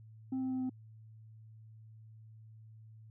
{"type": "tone with pitch steps", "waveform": "sine", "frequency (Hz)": [261.6, 259.9, 258.3, 256.7], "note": ["C4", "C4", "C4", "C4"], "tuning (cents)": [0, -11, -22, -33], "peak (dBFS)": -30, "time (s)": [0.32, 0.696], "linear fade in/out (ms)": 5, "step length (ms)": 94, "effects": ["tanh soft clip ceiling -32 dBFS", "added 110 Hz sine -52 dBFS peak until 3.1 s"]}